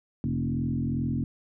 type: tone with frequency modulation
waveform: sine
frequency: 185 Hz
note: F#3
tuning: in tune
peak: -25 dBFS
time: 0.24-1.24 s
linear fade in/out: 0 ms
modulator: 42.5 Hz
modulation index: 2.3
effects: none